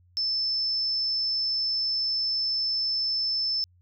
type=tone; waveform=sine; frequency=5274 Hz; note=E8; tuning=in tune; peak=-24 dBFS; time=0.17-3.64 s; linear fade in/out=0 ms; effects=added 89 Hz sine -57 dBFS peak until 3.81 s